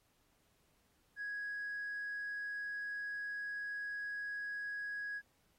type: tone with tanh clipping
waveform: triangle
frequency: 1661.2 Hz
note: G#6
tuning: in tune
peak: -39 dBFS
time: 1.16-5.22 s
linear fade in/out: 50 ms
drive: 5 dB
effects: pink hiss -75 dBFS RMS until 5.58 s + AAC 48 kbps